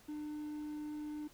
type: tone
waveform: triangle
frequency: 300.3 Hz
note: D4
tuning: 39 cents sharp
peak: -38 dBFS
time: 0.08-1.28 s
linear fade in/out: 10 ms
effects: added 50 Hz sine -70 dBFS peak until 1.33 s + pink hiss -63 dBFS RMS until 1.33 s